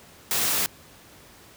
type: noise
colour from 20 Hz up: white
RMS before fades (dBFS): -24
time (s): 0.31-0.66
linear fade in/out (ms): 0
effects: pink hiss -50 dBFS RMS until 1.56 s + high-pass 60 Hz 12 dB/octave